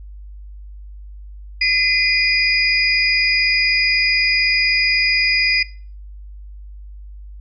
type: tone cluster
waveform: sine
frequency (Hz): 2039 / 2434 / 4926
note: C7 / D#7 / D#8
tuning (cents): -45 / -39 / -18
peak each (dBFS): -18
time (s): 1.61-5.63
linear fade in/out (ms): 5
effects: noise-tail reverb RT60 0.4 s tail -21 dB re dry + added 50 Hz sine -33 dBFS peak until 7.4 s